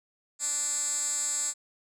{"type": "tone with band-pass filter", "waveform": "10% pulse", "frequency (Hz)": 293.7, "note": "D4", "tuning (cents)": 0, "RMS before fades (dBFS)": -30, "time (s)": [0.39, 1.54], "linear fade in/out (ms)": 50, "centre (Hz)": 7700, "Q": 8.7, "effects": []}